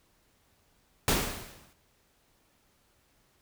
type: noise with exponential decay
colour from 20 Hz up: pink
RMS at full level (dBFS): -23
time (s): 1.08-1.73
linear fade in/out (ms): 1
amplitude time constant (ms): 140
effects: pink hiss -68 dBFS RMS until 3.41 s